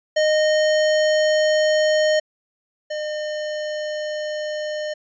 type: tone pair in turn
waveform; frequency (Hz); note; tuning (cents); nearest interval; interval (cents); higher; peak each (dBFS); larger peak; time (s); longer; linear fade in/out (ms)
square; 616 / 607.2; D#5 / D#5; -17 / -42; unison; 25; first; -16 / -25; first; 0.16-2.2 / 2.9-4.94; neither; 10
effects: resampled to 16000 Hz